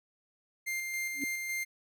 45% pulse tone with tremolo, 2100 Hz, C7, 6 cents sharp, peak -32 dBFS, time 0.66-1.65 s, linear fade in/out 20 ms, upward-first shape square, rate 3.6 Hz, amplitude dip 30%
sine tone with exponential growth, 278.3 Hz, C#4, 7 cents sharp, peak -30 dBFS, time 1.13-1.24 s, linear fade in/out 2 ms, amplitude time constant 23 ms
effects none

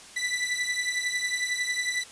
sawtooth beating tone pair, 1975.5 / 1986.5 Hz, B6 / B6, 0 / +10 cents, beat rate 11 Hz, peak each -26 dBFS, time 0.16-2.04 s, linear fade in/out 10 ms, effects white hiss -47 dBFS RMS until 2.11 s + resampled to 22050 Hz

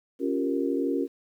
sine chord, G half-diminished seventh, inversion second, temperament equal, 277.2 / 349.2 / 392 / 466.2 Hz, Db4 / F4 / G4 / Bb4, 0 / 0 / 0 / 0 cents, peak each -27 / -30 / -32 / -31 dBFS, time 0.19-1.08 s, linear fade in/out 50 ms, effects 10-bit

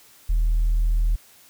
sine tone, 39.9 Hz, D#1, 44 cents sharp, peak -15 dBFS, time 0.29-1.16 s, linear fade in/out 10 ms, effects tanh soft clip ceiling -15 dBFS + white hiss -52 dBFS RMS until 1.49 s

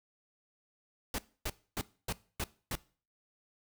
pink noise bursts, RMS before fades -35 dBFS, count 6, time 1.14-2.754 s, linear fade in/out 2 ms, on 44 ms, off 270 ms, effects noise-tail reverb RT60 0.4 s tail -20 dB re dry

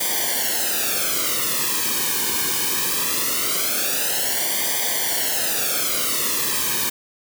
white noise with flanger, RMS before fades -22 dBFS, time 0-6.9 s, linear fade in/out 10 ms, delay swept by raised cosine 0.74 to 1.51 ms, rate 0.21 Hz, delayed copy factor -0.9, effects none

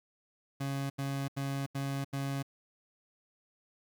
30% pulse tone bursts, 138 Hz, C#3, 7 cents flat, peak -30 dBFS, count 5, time 0.6-2.428 s, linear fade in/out 10 ms, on 300 ms, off 82 ms, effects 12-bit

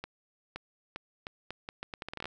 accelerating click train, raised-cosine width 0.3 ms, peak -22 dBFS, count 16, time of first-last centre 0.04-2.256 s, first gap 520 ms, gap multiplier 0.77, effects none

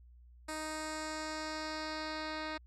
10% pulse tone with low-pass filter sweep, 311.1 Hz, D#4, in tune, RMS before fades -40 dBFS, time 0.48-2.58 s, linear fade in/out 10 ms, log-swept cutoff 9400 to 3600 Hz, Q 2, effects added 60 Hz sine -55 dBFS peak until 2.66 s

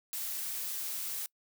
blue noise, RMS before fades -37 dBFS, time 0.13-1.26 s, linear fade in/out 0 ms, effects noise-tail reverb RT60 0.1 s tail -25 dB re dry

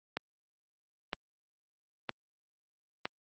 click train, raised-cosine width 0.3 ms, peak -16 dBFS, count 4, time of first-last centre 0.17-3.055 s, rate 1.04 Hz, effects high-pass 150 Hz 12 dB/octave + Opus 48 kbps

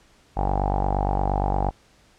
sawtooth tone with low-pass filter, 48.61 Hz, G1, 14 cents flat, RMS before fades -23 dBFS, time 0.36-1.71 s, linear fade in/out 20 ms, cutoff 800 Hz, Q 9.2, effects pink hiss -57 dBFS RMS until 2.18 s + low-pass 8000 Hz 12 dB/octave

